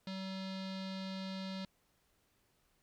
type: tone with low-pass filter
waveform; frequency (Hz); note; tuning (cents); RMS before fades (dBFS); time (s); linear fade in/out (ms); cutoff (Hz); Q
square; 190.6; G3; -48; -42; 0.07-1.65; 2; 4200; 4.4
effects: pink hiss -75 dBFS RMS until 2.82 s

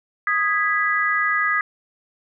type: chord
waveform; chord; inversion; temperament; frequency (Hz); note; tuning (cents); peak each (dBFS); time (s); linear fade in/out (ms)
sine; G# minor; second; equal with one note detuned; 1244.5 / 1655.5 / 1975.5; D#6 / G#6 / B6; 0 / -6 / 0; -22; 0.27-1.61; 2
effects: none

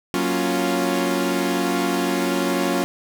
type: chord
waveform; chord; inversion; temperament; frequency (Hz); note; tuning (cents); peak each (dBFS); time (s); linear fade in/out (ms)
sawtooth; Gb major seventh; none; equal; 185 / 233.1 / 277.2 / 349.2; Gb3 / Bb3 / Db4 / F4; 0 / 0 / 0 / 0; -22 / -24 / -20 / -20; 0.14-2.84; 0
effects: none

